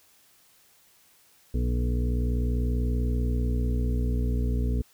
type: harmonic tone with a mistuned harmonic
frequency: 60.3 Hz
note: B1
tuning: 41 cents flat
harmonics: 1 / 2 / 3 / 4 / 5 / 7 / 8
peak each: -24 / -31 / -42 / -33 / -41 / -39 / -45 dBFS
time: 1.54-4.82 s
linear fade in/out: 5 ms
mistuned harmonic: 7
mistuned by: +20 cents
effects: white hiss -60 dBFS RMS until 4.93 s